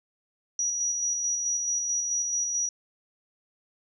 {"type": "tone with tremolo", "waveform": "sine", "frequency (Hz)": 5810, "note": "F#8", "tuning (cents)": -32, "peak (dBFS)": -24, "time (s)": [0.59, 2.69], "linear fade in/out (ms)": 2, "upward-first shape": "square", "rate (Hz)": 4.6, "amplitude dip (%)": 30, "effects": []}